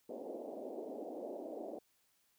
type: band-pass noise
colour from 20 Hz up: white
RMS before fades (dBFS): -45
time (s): 0.09-1.79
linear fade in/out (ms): 5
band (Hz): 240 to 680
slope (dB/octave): 48
effects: white hiss -75 dBFS RMS until 2.38 s